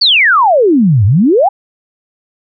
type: exponential two-way sweep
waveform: sine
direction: down then up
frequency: 4699 to 92.8 to 851 Hz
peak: -5 dBFS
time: 0.01-1.49 s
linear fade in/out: 10 ms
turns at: 1.05 s
effects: none